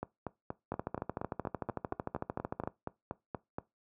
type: two click trains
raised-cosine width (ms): 1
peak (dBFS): -20 / -22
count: 27 / 16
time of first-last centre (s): 0.72-2.675 / 0.03-3.585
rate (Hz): 13.3 / 4.22
effects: noise-tail reverb RT60 0.2 s tail -20 dB re dry + high-pass 80 Hz 12 dB/octave